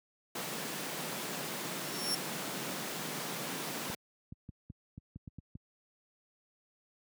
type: high-pass noise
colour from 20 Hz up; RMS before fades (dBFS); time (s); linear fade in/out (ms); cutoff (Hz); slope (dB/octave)
pink; -39; 0.35-3.95; 5; 140; 48
type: tone with exponential growth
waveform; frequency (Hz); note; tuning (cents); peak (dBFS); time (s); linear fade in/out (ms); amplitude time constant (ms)
sawtooth; 5460; F8; -40; -26; 1.69-2.15; 5; 100
type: clicks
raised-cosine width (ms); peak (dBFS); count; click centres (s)
5; -31; 9; 3.9 / 4.324 / 4.491 / 4.701 / 4.979 / 5.16 / 5.277 / 5.386 / 5.554
effects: high-pass 80 Hz 12 dB/octave